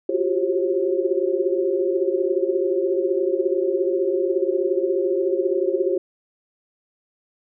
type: tone cluster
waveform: sine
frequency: 348.8 / 366.3 / 380.8 / 397.4 / 538 Hz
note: F4 / F#4 / F#4 / G4 / C5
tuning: -2 / -17 / +50 / +24 / +48 cents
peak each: -25 dBFS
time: 0.09-5.98 s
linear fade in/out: 5 ms
effects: none